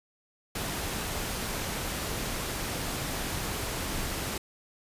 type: noise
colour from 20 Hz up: pink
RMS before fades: -33 dBFS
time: 0.55-4.38 s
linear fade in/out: 5 ms
effects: resampled to 32000 Hz